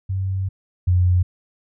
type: tone pair in turn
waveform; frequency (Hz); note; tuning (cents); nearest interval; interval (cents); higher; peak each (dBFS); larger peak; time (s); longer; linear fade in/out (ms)
sine; 95.4 / 90.05; G2 / F#2; -47 / -46; minor second; 99; first; -20 / -13; second; 0.09-0.49 / 0.87-1.23; first; 10
effects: none